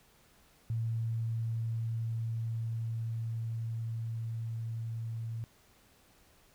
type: tone with level ramp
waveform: sine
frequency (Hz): 113.9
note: A#2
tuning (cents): -40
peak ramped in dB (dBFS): -30 to -35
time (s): 0.7-5.44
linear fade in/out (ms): 0
effects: pink hiss -64 dBFS RMS until 6.54 s